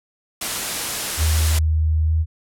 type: noise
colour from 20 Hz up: white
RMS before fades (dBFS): -24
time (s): 0.41-1.59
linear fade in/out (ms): 5
type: tone with pitch glide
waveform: sine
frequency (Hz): 78.7 to 79.89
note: D#2 to D#2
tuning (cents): +20 to +46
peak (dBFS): -15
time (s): 1.17-2.26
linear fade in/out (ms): 50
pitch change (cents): +26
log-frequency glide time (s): 2.06-2.12
effects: low-pass 12000 Hz 12 dB/octave